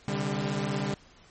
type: chord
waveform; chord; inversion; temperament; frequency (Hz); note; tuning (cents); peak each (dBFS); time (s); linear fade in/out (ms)
sawtooth; C suspended second; none; equal with one note detuned; 130.81 / 146.83 / 199.54; C3 / D3 / G3; 0 / 0 / +31; -31 / -28 / -27; 0.08-0.94; 0
effects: pink hiss -56 dBFS RMS until 1.3 s + MP3 32 kbps